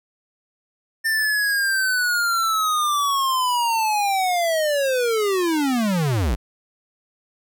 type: linear sweep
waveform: square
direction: down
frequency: 1800 to 46.25 Hz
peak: -19 dBFS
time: 1.04-6.36 s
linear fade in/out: 20 ms
effects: none